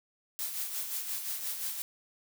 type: noise with tremolo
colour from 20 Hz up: blue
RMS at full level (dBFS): -34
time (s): 0.39-1.82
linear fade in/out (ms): 0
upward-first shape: sine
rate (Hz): 5.7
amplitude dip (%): 50
effects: none